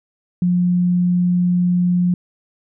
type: tone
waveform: sine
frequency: 177.9 Hz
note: F3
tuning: 32 cents sharp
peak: -13 dBFS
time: 0.42-2.14 s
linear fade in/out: 2 ms
effects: none